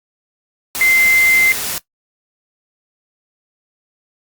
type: tone in noise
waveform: sine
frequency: 2080 Hz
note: C7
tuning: 11 cents flat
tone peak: -10 dBFS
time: 0.81-1.52 s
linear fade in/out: 0 ms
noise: white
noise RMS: -22 dBFS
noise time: 0.75-1.78 s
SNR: +9 dB
effects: noise-tail reverb RT60 0.1 s tail -18 dB re dry + Opus 48 kbps